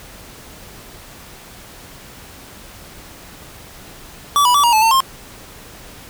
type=tone with pitch steps; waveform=square; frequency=1150 / 981 / 1151 / 947 / 869 / 902 / 1062 Hz; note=D6 / B5 / D6 / A#5 / A5 / A5 / C6; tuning=-37 / -12 / -35 / +27 / -22 / +43 / +25 cents; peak=-11 dBFS; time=4.36-5.004 s; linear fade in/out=0 ms; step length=92 ms; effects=pink hiss -39 dBFS RMS until 6.09 s